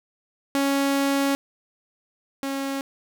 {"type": "tone pair in turn", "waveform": "sawtooth", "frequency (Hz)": [277.2, 273.7], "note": ["C#4", "C#4"], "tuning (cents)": [0, -22], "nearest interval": "unison", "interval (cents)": 22, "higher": "first", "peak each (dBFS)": [-16, -22], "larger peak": "first", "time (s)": [[0.55, 1.35], [2.43, 2.81]], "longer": "first", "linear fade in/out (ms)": 0, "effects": []}